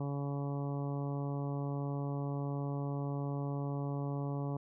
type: harmonic tone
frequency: 141.3 Hz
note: C#3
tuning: 34 cents sharp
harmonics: 1 / 2 / 3 / 4 / 5 / 6 / 7 / 8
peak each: -35 / -41 / -45 / -47 / -49 / -51 / -52 / -53 dBFS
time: 0-4.57 s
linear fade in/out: 5 ms
effects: none